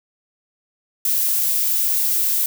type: noise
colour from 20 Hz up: violet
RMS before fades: -19 dBFS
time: 1.05-2.46 s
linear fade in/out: 2 ms
effects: none